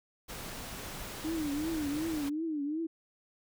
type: noise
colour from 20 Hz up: pink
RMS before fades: -42 dBFS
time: 0.28-2.3 s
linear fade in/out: 20 ms
type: tone with vibrato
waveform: sine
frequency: 305.3 Hz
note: D#4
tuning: 33 cents flat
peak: -31 dBFS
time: 1.24-2.87 s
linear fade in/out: 10 ms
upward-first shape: triangle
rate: 2.7 Hz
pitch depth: 160 cents each way
effects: none